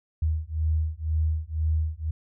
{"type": "beating tone pair", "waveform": "sine", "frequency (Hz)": [77.78, 79.78], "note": ["D#2", "D#2"], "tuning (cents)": [0, 44], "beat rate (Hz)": 2, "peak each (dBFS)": [-26, -26], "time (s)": [0.22, 2.11], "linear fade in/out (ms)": 5, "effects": []}